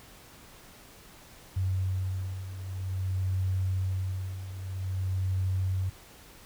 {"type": "beating tone pair", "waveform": "sine", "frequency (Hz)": [93.5, 94.01], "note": ["F#2", "F#2"], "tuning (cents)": [19, 28], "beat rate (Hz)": 0.51, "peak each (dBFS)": [-34, -29], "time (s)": [1.56, 5.9], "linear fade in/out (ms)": 10, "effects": ["pink hiss -52 dBFS RMS until 6.45 s"]}